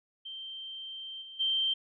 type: tone with level steps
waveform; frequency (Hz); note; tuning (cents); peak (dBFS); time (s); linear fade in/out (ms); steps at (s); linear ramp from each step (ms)
sine; 3136; G7; 0; -39 / -44 / -26; 0.25-1.74; 10; 1.21 / 1.39; 20
effects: none